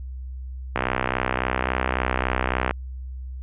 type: click train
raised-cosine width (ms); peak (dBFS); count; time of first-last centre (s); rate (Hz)
0.5; -6; 125; 0.76-2.71; 63.6
effects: added 64 Hz sine -31 dBFS peak until 3.42 s + resampled to 8000 Hz